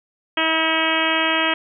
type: harmonic tone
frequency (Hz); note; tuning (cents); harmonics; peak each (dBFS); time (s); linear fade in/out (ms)
321.4; E4; -44; 1 / 2 / 3 / 4 / 5 / 6 / 7 / 8 / 9 / 10; -26 / -26 / -26 / -26 / -26 / -26 / -26 / -26 / -26 / -26; 0.37-1.54; 5
effects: none